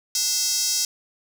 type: tone with high-pass filter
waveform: square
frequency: 294.2 Hz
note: D4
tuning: 3 cents sharp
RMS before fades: -23 dBFS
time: 0.15-0.85 s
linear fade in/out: 2 ms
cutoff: 5600 Hz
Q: 3.6
effects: none